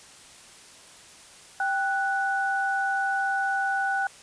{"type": "tone pair together", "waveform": "sine", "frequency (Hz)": [784, 1480], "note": ["G5", "F#6"], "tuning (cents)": [0, 0], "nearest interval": "major seventh", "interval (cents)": 1100, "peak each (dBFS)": -26, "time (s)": [1.6, 4.07], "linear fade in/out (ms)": 2, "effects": ["white hiss -49 dBFS RMS until 4.22 s", "resampled to 22050 Hz"]}